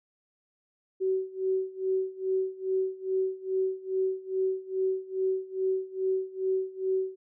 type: tone with tremolo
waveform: sine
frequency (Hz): 378.5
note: F#4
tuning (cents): +39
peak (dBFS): -23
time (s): 1-7.16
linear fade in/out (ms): 20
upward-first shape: sine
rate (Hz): 2.4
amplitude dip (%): 90
effects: none